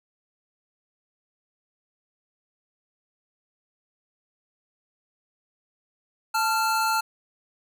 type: tone pair together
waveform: square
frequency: 880 / 1380.5 Hz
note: A5 / F6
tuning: 0 / -20 cents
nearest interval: minor sixth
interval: 780 cents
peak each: -25 dBFS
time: 6.34-7.01 s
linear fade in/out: 10 ms
effects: none